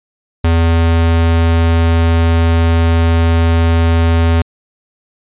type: tone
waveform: square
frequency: 83 Hz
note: E2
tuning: 12 cents sharp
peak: -9 dBFS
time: 0.44-4.42 s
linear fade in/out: 5 ms
effects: resampled to 8000 Hz